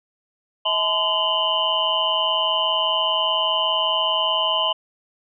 sine tone cluster, 642 / 866 / 1023 / 2871 / 3042 Hz, E5 / A5 / C6 / F7 / F#7, -46 / -28 / -39 / +47 / +47 cents, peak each -26 / -29 / -24 / -25 / -22 dBFS, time 0.65-4.73 s, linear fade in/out 10 ms, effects none

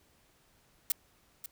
blue noise with echo, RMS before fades -28 dBFS, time 0.9-0.92 s, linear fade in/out 2 ms, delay 540 ms, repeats 1, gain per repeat -13 dB, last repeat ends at 1.46 s, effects pink hiss -67 dBFS RMS until 1.51 s

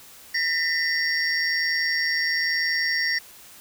sine tone cluster, 1820 / 1981 / 4621 / 5550 Hz, A#6 / B6 / D8 / F8, -42 / +5 / -29 / -12 cents, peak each -26 / -25 / -32 / -27 dBFS, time 0.34-3.19 s, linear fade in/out 10 ms, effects white hiss -47 dBFS RMS until 3.6 s

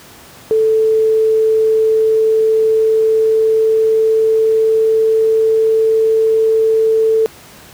sine tone with pitch glide, 440 to 443.3 Hz, A4 to A4, 0 to +13 cents, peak -9 dBFS, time 0.51-7.26 s, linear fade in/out 0 ms, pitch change +13 cents, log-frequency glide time 1.62-5.77 s, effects pink hiss -39 dBFS RMS until 7.73 s + high-pass 80 Hz 12 dB/octave

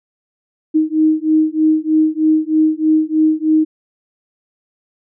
sine beating tone pair, 311.1 / 314.3 Hz, D#4 / D#4, 0 / +18 cents, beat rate 3.2 Hz, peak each -14 dBFS, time 0.74-3.65 s, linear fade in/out 20 ms, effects none

